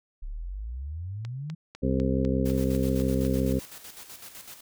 sine exponential sweep, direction up, 32.7 to 164.8 Hz, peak -32 dBFS, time 0.22-1.55 s, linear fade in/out 10 ms
click train, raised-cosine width 0.2 ms, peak -25 dBFS, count 9, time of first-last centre 1.25-3.25 s, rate 4 Hz
harmonic tone, 65.7 Hz, C2, 8 cents sharp, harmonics 1 / 2 / 3 / 4 / 6 / 7 / 8, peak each -29 / -30 / -29 / -28 / -33 / -34 / -33 dBFS, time 1.82-3.6 s, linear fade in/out 20 ms
white noise with tremolo, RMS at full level -43 dBFS, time 2.45-4.61 s, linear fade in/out 10 ms, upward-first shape square, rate 7.9 Hz, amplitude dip 55%
effects none

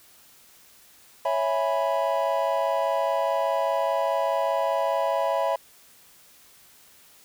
triangle chord, C# minor seventh, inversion none, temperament equal, 554.4 / 659.3 / 830.6 / 987.8 Hz, C#5 / E5 / G#5 / B5, 0 / 0 / 0 / 0 cents, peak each -25 / -24 / -29 / -26 dBFS, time 1.25-5.56 s, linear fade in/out 5 ms, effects white hiss -54 dBFS RMS until 7.24 s

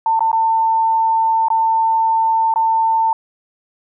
sine tone with dropouts, 897 Hz, A5, 33 cents sharp, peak -12 dBFS, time 0.06-3.13 s, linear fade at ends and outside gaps 2 ms, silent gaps 0.193-0.206 / 0.316-0.329 / 1.484-1.502 / 2.54-2.559 s, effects none

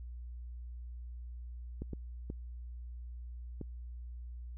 clicks, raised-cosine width 3 ms, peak -27 dBFS, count 4, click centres 1.82 / 1.933 / 2.301 / 3.613 s, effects added 60 Hz sine -42 dBFS peak until 4.57 s

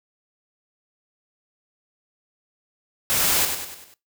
white noise with echo, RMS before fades -21 dBFS, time 3.1-3.45 s, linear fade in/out 0 ms, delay 98 ms, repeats 5, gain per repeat -6 dB, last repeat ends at 3.94 s, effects noise-tail reverb RT60 0.2 s tail -20 dB re dry

